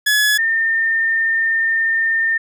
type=tone pair in turn; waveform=sawtooth / sine; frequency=1700 / 1811.7 Hz; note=G#6 / A#6; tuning=+40 / -50 cents; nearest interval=minor second; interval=110 cents; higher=second; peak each=-9 / -14 dBFS; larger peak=first; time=0.06-0.38 / 0.38-2.38 s; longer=second; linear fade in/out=10 ms; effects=none